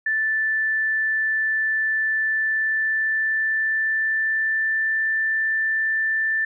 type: tone with pitch glide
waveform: sine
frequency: 1760 to 1771.2 Hz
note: A6 to A6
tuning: 0 to +11 cents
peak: -19 dBFS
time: 0.06-6.45 s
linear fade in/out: 5 ms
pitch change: +11 cents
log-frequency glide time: 2.25-4.96 s
effects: none